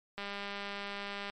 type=click train; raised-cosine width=0.3 ms; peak=-24 dBFS; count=226; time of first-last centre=0.18-1.299 s; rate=201 Hz; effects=MP3 64 kbps

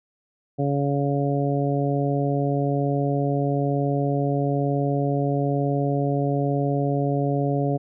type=harmonic tone; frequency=141.1 Hz; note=C#3; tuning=31 cents sharp; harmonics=1 / 2 / 3 / 4 / 5; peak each=-23 / -26 / -28 / -29 / -30 dBFS; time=0.58-7.78 s; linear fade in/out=20 ms; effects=none

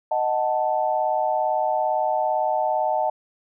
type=chord; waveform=sine; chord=D# diminished; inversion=none; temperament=equal; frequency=622.3 / 740 / 880 Hz; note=D#5 / F#5 / A5; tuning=0 / 0 / 0 cents; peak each=-24 dBFS; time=0.11-3.1 s; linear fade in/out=5 ms; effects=none

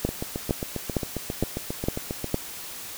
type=two click trains; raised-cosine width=2 ms; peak=-15 / -9 dBFS; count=17 / 6; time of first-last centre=0.09-2.243 / 0.05-2.344 s; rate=7.43 / 2.18 Hz; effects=white hiss -38 dBFS RMS until 2.97 s

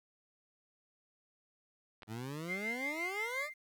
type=clicks; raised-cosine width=0.3 ms; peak=-34 dBFS; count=2; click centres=2.022 / 2.032 s
type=exponential sweep; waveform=20% pulse; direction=up; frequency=104.5 to 622.3 Hz; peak=-35 dBFS; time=2.07-3.5 s; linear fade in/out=50 ms
type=tone with tremolo; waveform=sine; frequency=2093 Hz; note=C7; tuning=in tune; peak=-34 dBFS; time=2.47-3.54 s; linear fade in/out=50 ms; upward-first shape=sine; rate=5.7 Hz; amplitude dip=65%
effects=11-bit

